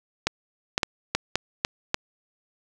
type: clicks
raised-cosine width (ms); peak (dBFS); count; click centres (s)
0.2; -4; 7; 0.27 / 0.779 / 0.832 / 1.15 / 1.356 / 1.649 / 1.944
effects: none